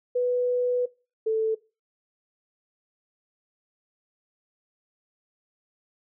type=tone pair in turn; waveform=sine; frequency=493.9 / 441.5 Hz; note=B4 / A4; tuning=0 / +6 cents; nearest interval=major second; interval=194 cents; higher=first; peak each=-21 dBFS; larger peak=neither; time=0.15-0.86 / 1.26-1.55 s; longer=first; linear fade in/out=10 ms; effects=noise-tail reverb RT60 0.3 s tail -21 dB re dry